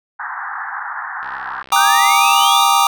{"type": "band-pass noise", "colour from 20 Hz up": "white", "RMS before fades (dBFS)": -26, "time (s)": [0.19, 1.63], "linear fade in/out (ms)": 10, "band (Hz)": [770, 1800], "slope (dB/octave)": 96}
{"type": "click train", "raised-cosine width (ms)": 0.3, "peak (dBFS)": -22, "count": 80, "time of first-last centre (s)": [1.23, 2.438], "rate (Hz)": 65.4}
{"type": "chord", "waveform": "square", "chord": "Eb major seventh", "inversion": "first", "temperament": "equal with one note detuned", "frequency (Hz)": [794.9, 932.3, 1174.7, 1244.5], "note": ["G5", "Bb5", "D6", "Eb6"], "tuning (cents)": [24, 0, 0, 0], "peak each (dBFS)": -17, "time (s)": [1.72, 2.87], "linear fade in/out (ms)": 2}
{"type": "exponential sweep", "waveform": "sine", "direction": "up", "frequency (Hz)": [1477, 3828], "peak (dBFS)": -18, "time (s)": [1.76, 2.64], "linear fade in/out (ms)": 2}
{"effects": []}